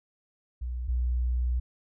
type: tone pair in turn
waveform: sine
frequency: 61.3 / 61.3 Hz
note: B1 / B1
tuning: -12 / -12 cents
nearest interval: unison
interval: 0 cents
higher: neither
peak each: -30 / -24 dBFS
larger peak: second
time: 0.61-0.88 / 0.88-1.6 s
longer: second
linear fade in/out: 10 ms
effects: none